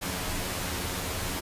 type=noise with comb filter; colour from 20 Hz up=pink; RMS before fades=-32 dBFS; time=0.01-1.41 s; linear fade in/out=20 ms; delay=11 ms; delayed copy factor=+0.6; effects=resampled to 32000 Hz